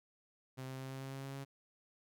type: tone with pitch steps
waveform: sawtooth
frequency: 130.81 / 131.72 / 132.64 / 133.56 / 134.49 / 135.42 / 136.36 / 137.31 Hz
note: C3 / C3 / C3 / C3 / C3 / C#3 / C#3 / C#3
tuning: 0 / +12 / +24 / +36 / +48 / -40 / -28 / -16 cents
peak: -39 dBFS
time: 0.57-1.45 s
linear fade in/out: 20 ms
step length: 110 ms
effects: none